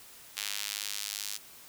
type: tone with high-pass filter sweep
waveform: square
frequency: 51.3 Hz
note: G#1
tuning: 21 cents flat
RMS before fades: -37 dBFS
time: 0.36-1.38 s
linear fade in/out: 20 ms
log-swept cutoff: 3000 to 4800 Hz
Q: 0.97
effects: white hiss -52 dBFS RMS until 1.68 s